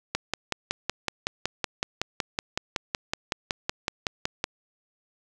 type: click train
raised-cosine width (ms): 0.2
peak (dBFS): -8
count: 24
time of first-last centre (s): 0.15-4.441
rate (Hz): 5.36
effects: none

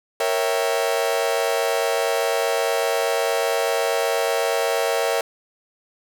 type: chord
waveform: 40% pulse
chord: A# diminished seventh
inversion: none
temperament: equal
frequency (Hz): 466.2 / 554.4 / 659.3 / 784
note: A#4 / C#5 / E5 / G5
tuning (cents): 0 / 0 / 0 / 0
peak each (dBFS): -23 / -24 / -24 / -27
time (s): 0.2-5.21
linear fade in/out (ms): 2
effects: none

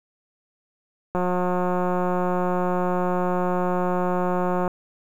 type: click train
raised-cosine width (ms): 1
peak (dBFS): -11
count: 636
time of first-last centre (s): 1.15-4.678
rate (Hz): 180
effects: 8-bit

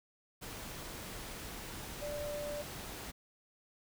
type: tone in noise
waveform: sine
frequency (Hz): 587.3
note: D5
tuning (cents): 0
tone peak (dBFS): -38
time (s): 2.01-2.63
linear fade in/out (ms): 20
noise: pink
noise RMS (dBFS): -45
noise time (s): 0.41-3.12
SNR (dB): +4
effects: none

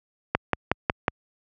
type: click train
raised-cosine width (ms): 0.5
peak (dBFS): -4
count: 5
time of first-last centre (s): 0.35-1.081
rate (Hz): 5.47
effects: high-pass 60 Hz 12 dB/octave

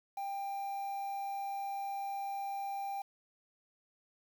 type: tone with quantisation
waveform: triangle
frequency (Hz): 792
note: G5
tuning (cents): +18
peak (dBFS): -34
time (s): 0.17-3.02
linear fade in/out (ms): 5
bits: 9
effects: none

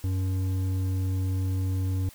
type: tone with hard clipping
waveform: sine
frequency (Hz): 93.9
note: F#2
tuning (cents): +26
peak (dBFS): -26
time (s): 0.04-2.09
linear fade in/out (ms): 0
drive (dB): 7
effects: white hiss -51 dBFS RMS until 2.14 s

